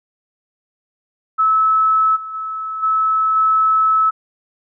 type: tone with level steps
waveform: sine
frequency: 1300 Hz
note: E6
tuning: 24 cents flat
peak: -11 / -26 / -22 / -13 / -11 dBFS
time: 1.38-4.11 s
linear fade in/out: 20 ms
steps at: 2.15 / 2.33 / 2.82 / 3.35 s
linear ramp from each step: 20 ms
effects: none